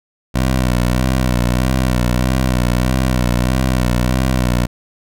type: tone with vibrato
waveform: 15% pulse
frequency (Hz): 62.6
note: B1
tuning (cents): +24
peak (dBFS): -7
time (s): 0.34-4.67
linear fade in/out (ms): 20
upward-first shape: sine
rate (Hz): 1.6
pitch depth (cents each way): 61
effects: none